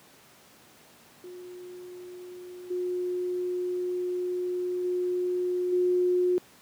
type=tone with level steps; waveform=sine; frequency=360.2 Hz; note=F#4; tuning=46 cents flat; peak=-40 / -27 / -25 / -21 dBFS; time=1.24-6.38 s; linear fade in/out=0 ms; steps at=2.7 / 4.84 / 5.72 s; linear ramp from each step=10 ms; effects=pink hiss -55 dBFS RMS until 6.61 s + high-pass 150 Hz 12 dB/octave